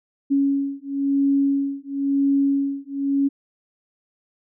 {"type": "beating tone pair", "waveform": "sine", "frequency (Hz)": [277.2, 278.18], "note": ["C#4", "C#4"], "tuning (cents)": [0, 6], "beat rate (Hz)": 0.98, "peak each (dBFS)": -21, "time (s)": [0.3, 3.29], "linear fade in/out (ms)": 20, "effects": []}